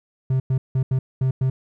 triangle tone bursts at uneven times, 130.81 Hz, C3, in tune, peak -15 dBFS, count 6, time 0.3-0.4 / 0.5-0.58 / 0.75-0.83 / 0.91-0.99 / 1.21-1.31 / 1.41-1.5 s, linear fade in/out 5 ms, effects none

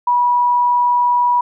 sine tone, 973 Hz, B5, 26 cents flat, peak -11 dBFS, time 0.07-1.41 s, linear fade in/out 5 ms, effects none

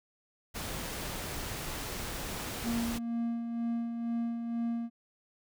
pink noise, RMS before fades -38 dBFS, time 0.54-2.99 s, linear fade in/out 20 ms
triangle tone with tremolo, 233.1 Hz, A#3, in tune, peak -27 dBFS, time 2.63-4.9 s, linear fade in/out 50 ms, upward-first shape sine, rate 2.1 Hz, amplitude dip 45%
effects none

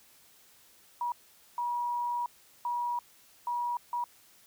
sine tone bursts at uneven times, 962 Hz, B5, 46 cents flat, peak -29 dBFS, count 5, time 1.01-1.12 / 1.58-2.26 / 2.65-2.99 / 3.47-3.77 / 3.93-4.04 s, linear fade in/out 2 ms, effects white hiss -60 dBFS RMS until 4.46 s

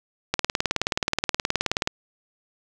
click train, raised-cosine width 0.2 ms, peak -4 dBFS, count 30, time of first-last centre 0.34-1.874 s, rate 18.9 Hz, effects none

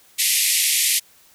white band-pass noise, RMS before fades -19 dBFS, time 0.18-1 s, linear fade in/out 20 ms, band 1900 to 13000 Hz, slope 96 dB/octave, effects white hiss -53 dBFS RMS until 1.34 s

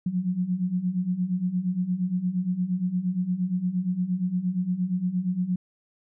sine beating tone pair, 176 / 184.6 Hz, F3 / F#3, +14 / -4 cents, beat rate 8.6 Hz, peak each -29 / -25 dBFS, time 0.06-5.56 s, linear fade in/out 5 ms, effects none

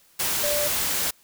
sine tone in noise, 587 Hz, D5, 1 cent flat, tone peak -25 dBFS, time 0.43-0.68 s, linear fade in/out 10 ms, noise white, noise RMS -25 dBFS, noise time 0.19-1.11 s, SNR -3 dB, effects white hiss -58 dBFS RMS until 1.23 s

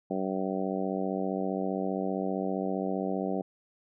harmonic tone, 95.2 Hz, F#2, 50 cents sharp, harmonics 2 / 3 / 4 / 5 / 6 / 7 / 8, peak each -33 / -35 / -36 / -37 / -38 / -38 / -39 dBFS, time 0.1-3.42 s, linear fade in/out 10 ms, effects none

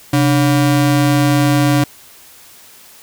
square ring-modulated tone, 213.6 Hz, G#3, 49 cents sharp, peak -8 dBFS, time 0.13-1.84 s, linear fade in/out 5 ms, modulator 81.6 Hz, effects white hiss -42 dBFS RMS until 3.02 s

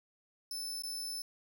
sawtooth tone with dropouts, 5270 Hz, E8, 1 cent flat, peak -35 dBFS, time 0.51-1.22 s, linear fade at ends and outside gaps 2 ms, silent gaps 0.822-0.835 s, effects none

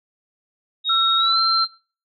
sine tone with pitch glide, 3752 to 4139 Hz, A#7 to C8, +11 to -20 cents, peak -17 dBFS, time 0.84-1.68 s, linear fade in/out 50 ms, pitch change +169 cents, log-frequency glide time 1.17-1.39 s
sine tone, 1342 Hz, E6, 31 cents sharp, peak -19 dBFS, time 0.89-1.65 s, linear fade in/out 10 ms
effects noise-tail reverb RT60 0.4 s tail -22 dB re dry

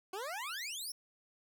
20% pulse exponential sweep, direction up, 361.4 to 5650 Hz, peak -34 dBFS, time 0.13-0.92 s, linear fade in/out 5 ms, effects none

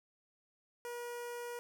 sawtooth tone with notch filter, 480 Hz, B4, 49 cents flat, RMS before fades -43 dBFS, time 0.85-1.59 s, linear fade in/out 0 ms, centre 3800 Hz, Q 1.5, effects none

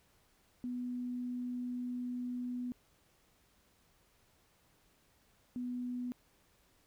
sine tone bursts at uneven times, 246.9 Hz, B3, in tune, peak -36 dBFS, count 2, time 0.64-2.72 / 5.56-6.12 s, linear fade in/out 0 ms, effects pink hiss -70 dBFS RMS until 6.86 s

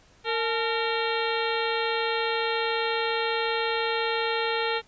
harmonic tone with a mistuned harmonic, 458.6 Hz, A#4, 28 cents flat, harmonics 1 / 2 / 3 / 4 / 5 / 6 / 7 / 8 / 9, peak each -28 / -31 / -33 / -34 / -35 / -36 / -36 / -37 / -38 dBFS, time 0.24-4.82 s, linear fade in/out 50 ms, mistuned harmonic 2, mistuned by -99 cents, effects pink hiss -58 dBFS RMS until 4.87 s + resampled to 16000 Hz

